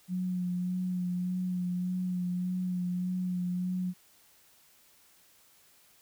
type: tone with vibrato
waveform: sine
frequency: 180.9 Hz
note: F#3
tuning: 39 cents flat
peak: -29 dBFS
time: 0.08-3.94 s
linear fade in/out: 50 ms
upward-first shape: sine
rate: 1.7 Hz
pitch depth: 22 cents each way
effects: white hiss -62 dBFS RMS until 6.01 s